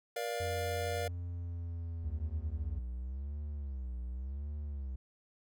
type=chord; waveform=square; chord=Bb major; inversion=none; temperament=equal with one note detuned; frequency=474.9 / 587.3 / 698.5 Hz; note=Bb4 / D5 / F5; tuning=+32 / 0 / 0 cents; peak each=-39 / -41 / -40 dBFS; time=0.16-1.08 s; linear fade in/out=5 ms
type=tone with pitch glide; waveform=triangle; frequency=87.31 to 82.41 Hz; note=F2 to E2; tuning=0 to 0 cents; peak=-35 dBFS; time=0.4-2.79 s; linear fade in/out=5 ms; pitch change=-100 cents; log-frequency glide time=1.25-2.17 s
type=tone with vibrato; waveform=triangle; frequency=67 Hz; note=C2; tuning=42 cents sharp; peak=-35 dBFS; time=2.04-4.96 s; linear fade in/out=5 ms; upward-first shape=sine; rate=0.89 Hz; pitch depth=170 cents each way
effects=none